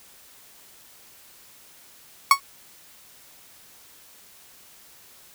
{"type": "tone with exponential decay", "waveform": "35% pulse", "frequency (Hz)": 1108.7, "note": "C#6", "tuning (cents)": 0, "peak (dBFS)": -6, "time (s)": [2.31, 2.4], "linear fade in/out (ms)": 2, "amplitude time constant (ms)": 18, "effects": ["white hiss -51 dBFS RMS until 5.34 s"]}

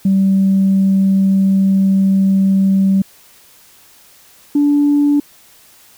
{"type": "tone pair in turn", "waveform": "sine", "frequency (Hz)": [193.3, 289.6], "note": ["G3", "D4"], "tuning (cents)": [-24, -24], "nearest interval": "perfect fifth", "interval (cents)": 700, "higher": "second", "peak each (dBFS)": -8, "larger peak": "neither", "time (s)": [[0.05, 3.02], [4.55, 5.2]], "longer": "first", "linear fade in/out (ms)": 5, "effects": ["tanh soft clip ceiling -5 dBFS", "white hiss -46 dBFS RMS until 5.97 s"]}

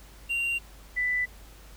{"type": "tone pair in turn", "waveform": ["triangle", "sine"], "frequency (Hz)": [2766, 1987.7], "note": ["F7", "B6"], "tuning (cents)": [-17, 11], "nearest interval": "tritone", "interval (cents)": 572, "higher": "first", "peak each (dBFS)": [-24, -24], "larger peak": "neither", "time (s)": [[0.29, 0.59], [0.96, 1.26]], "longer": "neither", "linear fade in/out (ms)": 20, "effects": ["added 50 Hz sine -48 dBFS peak until 1.76 s", "pink hiss -53 dBFS RMS until 1.76 s"]}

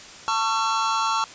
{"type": "tone cluster", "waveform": "square", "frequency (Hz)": [893, 1114, 1355], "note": ["A5", "C#6", "E6"], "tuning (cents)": [25, 8, 47], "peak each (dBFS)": -26, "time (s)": [0.28, 1.24], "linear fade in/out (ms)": 0, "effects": ["white hiss -42 dBFS RMS until 1.34 s", "resampled to 16000 Hz"]}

